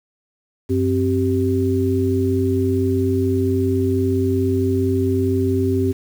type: tone cluster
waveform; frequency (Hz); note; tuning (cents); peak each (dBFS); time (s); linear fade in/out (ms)
sine; 95 / 262.6 / 387; F#2 / C4 / G4; +46 / +6 / -22; -20; 0.69-5.93; 20
effects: 7-bit